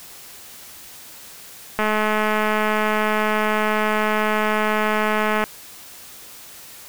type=click train; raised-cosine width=0.5 ms; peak=-6 dBFS; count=782; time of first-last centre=1.79-5.44 s; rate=214 Hz; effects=white hiss -41 dBFS RMS until 6.88 s